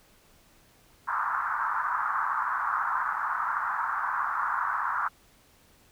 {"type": "band-pass noise", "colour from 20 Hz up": "pink", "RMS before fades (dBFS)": -29, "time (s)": [1.07, 5.09], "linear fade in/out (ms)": 20, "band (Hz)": [950, 1500], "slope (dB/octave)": 48, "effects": ["pink hiss -60 dBFS RMS until 5.91 s"]}